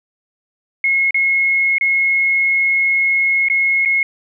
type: tone with dropouts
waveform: sine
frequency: 2168 Hz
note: C#7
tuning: 39 cents flat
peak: -12 dBFS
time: 0.84-4.03 s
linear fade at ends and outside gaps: 2 ms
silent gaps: 1.108-1.144 / 1.783-1.81 / 3.485-3.499 / 3.851-3.857 s
effects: none